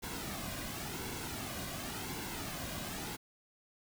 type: noise with flanger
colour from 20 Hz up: pink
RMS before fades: -41 dBFS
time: 0.02-3.17 s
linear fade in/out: 20 ms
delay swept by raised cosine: 1.6 to 2.28 ms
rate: 0.93 Hz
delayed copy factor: -0.55
effects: none